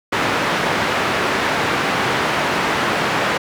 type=band-pass noise; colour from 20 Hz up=white; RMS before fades=-19 dBFS; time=0.12-3.38 s; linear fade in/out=10 ms; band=110 to 1800 Hz; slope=12 dB/octave; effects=none